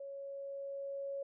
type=tone with level ramp; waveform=sine; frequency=554.4 Hz; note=C#5; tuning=in tune; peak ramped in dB=-43 to -37 dBFS; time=0-1.23 s; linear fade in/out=5 ms; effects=none